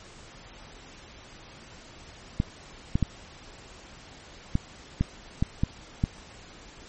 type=clicks; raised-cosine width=5 ms; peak=-10 dBFS; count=8; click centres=2.401 / 2.955 / 3.027 / 4.554 / 5.01 / 5.425 / 5.635 / 6.039 s; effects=pink hiss -48 dBFS RMS until 6.88 s + MP3 32 kbps